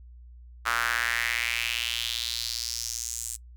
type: tone with high-pass filter sweep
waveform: sawtooth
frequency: 117.5 Hz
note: A#2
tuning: 14 cents sharp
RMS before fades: -30 dBFS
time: 0.65-3.37 s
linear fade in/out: 20 ms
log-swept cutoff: 1300 to 8000 Hz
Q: 3.5
effects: noise-tail reverb RT60 0.1 s tail -22 dB re dry + added 60 Hz sine -45 dBFS peak until 3.56 s